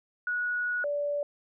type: tone pair in turn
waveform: sine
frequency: 1461 / 579.8 Hz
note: F#6 / D5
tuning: -22 / -22 cents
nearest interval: octave + major third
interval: 1600 cents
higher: first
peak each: -27 dBFS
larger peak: neither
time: 0.27-0.84 / 0.84-1.23 s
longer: first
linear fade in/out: 2 ms
effects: none